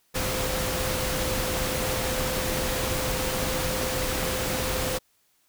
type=tone in noise; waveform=sine; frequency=515 Hz; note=C5; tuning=28 cents flat; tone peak=-32 dBFS; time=0.14-4.99 s; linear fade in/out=20 ms; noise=pink; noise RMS=-28 dBFS; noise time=0.14-4.99 s; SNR=-7 dB; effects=white hiss -67 dBFS RMS until 5.48 s